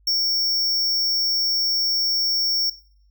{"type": "tone", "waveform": "square", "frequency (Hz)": 5480, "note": "F8", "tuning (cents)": -34, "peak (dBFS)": -19, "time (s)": [0.07, 2.7], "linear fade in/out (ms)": 5, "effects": ["noise-tail reverb RT60 0.6 s tail -21 dB re dry", "added 50 Hz sine -54 dBFS peak until 3.1 s"]}